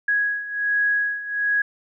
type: beating tone pair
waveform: sine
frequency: 1661.2 / 1662.5 Hz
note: G#6 / G#6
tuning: 0 / +1 cents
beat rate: 1.3 Hz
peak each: -25 / -21 dBFS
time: 0.08-1.62 s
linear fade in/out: 5 ms
effects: none